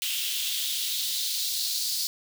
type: noise with high-pass filter sweep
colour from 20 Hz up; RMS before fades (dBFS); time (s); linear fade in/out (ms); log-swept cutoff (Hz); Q
white; -29; 0.02-2.07; 0; 3000 to 4600; 3.6
effects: none